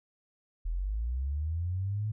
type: linear sweep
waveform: sine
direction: up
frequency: 38.89 to 109.8 Hz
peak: -29 dBFS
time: 0.65-2.12 s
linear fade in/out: 10 ms
effects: none